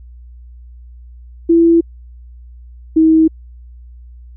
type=tone pair in turn; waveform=sine; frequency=334.4 / 319.5 Hz; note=E4 / D#4; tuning=+25 / +46 cents; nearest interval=minor second; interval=79 cents; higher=first; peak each=-6 dBFS; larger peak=neither; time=1.49-1.81 / 2.96-3.28 s; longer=neither; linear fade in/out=10 ms; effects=added 60 Hz sine -34 dBFS peak until 4.36 s